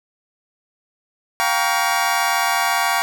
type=chord; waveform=25% pulse; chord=G half-diminished seventh; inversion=third; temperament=just; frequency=705.6 / 784 / 940.8 / 1128.9 Hz; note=F5 / G5 / Bb5 / Db6; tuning=+18 / 0 / +16 / +31 cents; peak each=-19 dBFS; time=1.4-3.02 s; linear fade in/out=0 ms; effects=8-bit